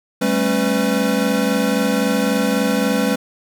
square tone cluster, 195.4 / 219.1 / 272.2 / 501 Hz, G3 / A3 / C#4 / B4, -5 / -7 / -31 / +25 cents, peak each -22 dBFS, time 0.21-3.16 s, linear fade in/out 10 ms, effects none

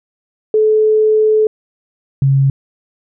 sine tone pair in turn, 432.1 / 136.5 Hz, A4 / C#3, -31 / -26 cents, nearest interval octave + minor sixth, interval 1995 cents, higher first, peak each -8 dBFS, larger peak neither, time 0.54-1.47 / 2.22-2.5 s, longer first, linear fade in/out 2 ms, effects none

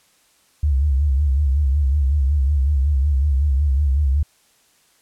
sine tone with vibrato, 70.2 Hz, C#2, 22 cents sharp, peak -14 dBFS, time 0.63-4.23 s, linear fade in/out 5 ms, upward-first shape sine, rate 5.4 Hz, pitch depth 120 cents each way, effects white hiss -58 dBFS RMS until 5.01 s + low-pass 11000 Hz 12 dB/octave

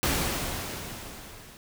pink noise with level ramp, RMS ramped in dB -25 to -49 dBFS, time 0.03-1.57 s, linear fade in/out 0 ms, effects none

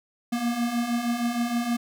square beating tone pair, 233.1 / 239.5 Hz, A#3 / A#3, 0 / +47 cents, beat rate 6.4 Hz, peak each -31 / -26 dBFS, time 0.32-1.77 s, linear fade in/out 10 ms, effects none

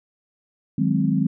sine chord, Ab dominant seventh, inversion second, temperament equal, 155.56 / 185 / 207.7 / 261.6 Hz, Eb3 / Gb3 / Ab3 / C4, 0 / 0 / 0 / 0 cents, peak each -23 dBFS, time 0.78-1.27 s, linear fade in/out 5 ms, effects none

